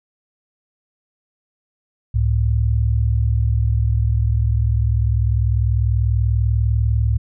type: tone pair together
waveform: sine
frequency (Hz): 67.97 / 108.2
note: C#2 / A2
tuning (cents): -33 / -29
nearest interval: minor sixth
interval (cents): 804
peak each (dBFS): -17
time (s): 2.14-7.18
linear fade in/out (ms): 10
effects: none